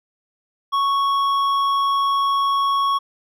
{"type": "tone with hard clipping", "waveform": "sine", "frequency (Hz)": 1108.7, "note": "C#6", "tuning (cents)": 0, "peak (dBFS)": -18, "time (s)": [0.72, 2.99], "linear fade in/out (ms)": 20, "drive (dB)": 7, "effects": []}